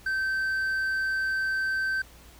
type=tone with hard clipping; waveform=sine; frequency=1550 Hz; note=G6; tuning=20 cents flat; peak=-26 dBFS; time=0.06-2.02 s; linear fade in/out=5 ms; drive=3 dB; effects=added 60 Hz sine -51 dBFS peak until 2.39 s + pink hiss -53 dBFS RMS until 2.39 s